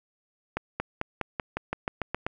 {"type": "accelerating click train", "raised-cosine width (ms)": 0.5, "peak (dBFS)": -13, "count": 11, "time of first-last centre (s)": [0.57, 2.265], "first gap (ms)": 230, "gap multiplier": 0.93, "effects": []}